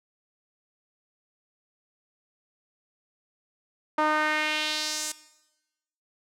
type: tone with band-pass filter sweep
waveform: sawtooth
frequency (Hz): 306.2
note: D#4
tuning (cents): -28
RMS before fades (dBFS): -27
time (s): 3.98-5.12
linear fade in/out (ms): 5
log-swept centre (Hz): 1000 to 7900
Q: 1.9
effects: noise-tail reverb RT60 1.0 s tail -17 dB re dry